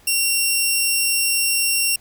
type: tone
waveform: 10% pulse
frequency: 2744 Hz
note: F7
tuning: 31 cents flat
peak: -8 dBFS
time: 0.07-1.96 s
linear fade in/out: 5 ms
effects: pink hiss -52 dBFS RMS until 2 s